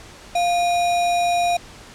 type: tone with sample-and-hold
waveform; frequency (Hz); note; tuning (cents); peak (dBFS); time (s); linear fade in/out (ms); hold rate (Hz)
sine; 698.5; F5; 0; -16; 0.35-1.57; 5; 3150
effects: pink hiss -42 dBFS RMS until 1.94 s + low-pass 8000 Hz 12 dB/octave